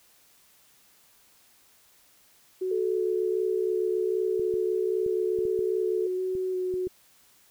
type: tone with vibrato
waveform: sine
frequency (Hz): 370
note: F#4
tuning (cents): 0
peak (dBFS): -26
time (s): 2.61-6.88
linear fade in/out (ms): 10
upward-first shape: square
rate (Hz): 1.4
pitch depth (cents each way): 11
type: tone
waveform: sine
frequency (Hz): 435.3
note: A4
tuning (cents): -19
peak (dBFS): -27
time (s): 2.71-6.07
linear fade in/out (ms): 5
type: clicks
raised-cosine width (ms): 3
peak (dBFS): -30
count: 9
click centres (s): 4.396 / 4.54 / 5.063 / 5.388 / 5.453 / 5.591 / 6.352 / 6.74 / 6.87
effects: white hiss -60 dBFS RMS until 7.5 s